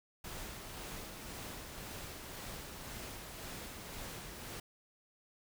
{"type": "noise with tremolo", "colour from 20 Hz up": "pink", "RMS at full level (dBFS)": -45, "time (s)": [0.24, 4.6], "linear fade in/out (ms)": 5, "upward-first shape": "sine", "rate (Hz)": 1.9, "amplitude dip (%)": 30, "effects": []}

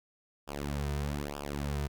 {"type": "tone with flanger", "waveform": "sawtooth", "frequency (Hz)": 72, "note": "D2", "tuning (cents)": -34, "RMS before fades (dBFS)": -35, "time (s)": [0.47, 1.88], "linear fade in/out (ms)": 20, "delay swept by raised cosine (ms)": [0.48, 3.68], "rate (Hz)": 1.1, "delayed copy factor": -0.95, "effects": []}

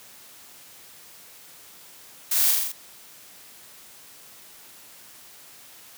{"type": "noise with echo", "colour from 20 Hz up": "blue", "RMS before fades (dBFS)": -23, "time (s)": [2.31, 2.51], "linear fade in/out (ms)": 5, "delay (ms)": 42, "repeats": 5, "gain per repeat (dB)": -2, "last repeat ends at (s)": 2.72, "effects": ["white hiss -48 dBFS RMS until 5.97 s", "high-pass 80 Hz 12 dB/octave"]}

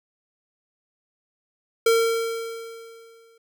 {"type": "tone with exponential decay", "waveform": "square", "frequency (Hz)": 457, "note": "A#4", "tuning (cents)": -34, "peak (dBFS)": -15, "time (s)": [1.86, 3.38], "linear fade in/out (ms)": 5, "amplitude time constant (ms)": 330, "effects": []}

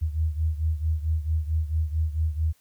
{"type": "beating tone pair", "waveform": "sine", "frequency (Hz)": [77.78, 82.28], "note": ["D#2", "E2"], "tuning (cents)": [0, -3], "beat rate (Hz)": 4.5, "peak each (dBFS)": [-24, -28], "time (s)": [0.01, 2.53], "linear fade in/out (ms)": 20, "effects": ["white hiss -64 dBFS RMS until 2.6 s"]}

